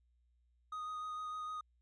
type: tone with vibrato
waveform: triangle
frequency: 1244.5 Hz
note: D#6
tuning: in tune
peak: -38 dBFS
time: 0.72-1.61 s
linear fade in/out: 5 ms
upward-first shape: sine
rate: 6.6 Hz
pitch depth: 13 cents each way
effects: added 60 Hz sine -70 dBFS peak until 1.81 s + resampled to 22050 Hz